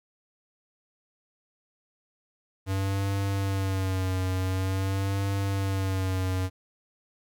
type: tone with vibrato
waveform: square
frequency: 95.8 Hz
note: G2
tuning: 39 cents flat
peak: -26 dBFS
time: 2.66-6.5 s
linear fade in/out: 50 ms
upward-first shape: sine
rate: 0.47 Hz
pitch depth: 51 cents each way
effects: 11-bit